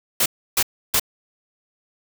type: noise bursts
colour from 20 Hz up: white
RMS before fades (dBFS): -18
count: 3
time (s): 0.2-0.997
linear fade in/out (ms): 5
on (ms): 59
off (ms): 310
effects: none